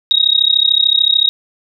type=tone with amplitude modulation; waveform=sine; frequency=3774 Hz; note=A#7; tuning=21 cents sharp; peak=-5 dBFS; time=0.11-1.29 s; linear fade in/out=0 ms; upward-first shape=sine; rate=33.5 Hz; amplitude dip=95%; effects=none